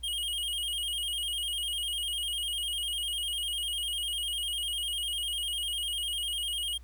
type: tone with vibrato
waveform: square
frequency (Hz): 3054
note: G7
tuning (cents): -46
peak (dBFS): -31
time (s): 0.03-6.78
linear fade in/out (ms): 10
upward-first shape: square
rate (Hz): 10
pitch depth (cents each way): 88
effects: added 60 Hz sine -46 dBFS peak until 6.83 s + pink hiss -65 dBFS RMS until 6.83 s